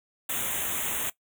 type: band-stop noise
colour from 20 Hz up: white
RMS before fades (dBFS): -30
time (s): 0.29-1.1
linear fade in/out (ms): 5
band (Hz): 3700 to 6300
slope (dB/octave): 96
effects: noise-tail reverb RT60 0.1 s tail -18 dB re dry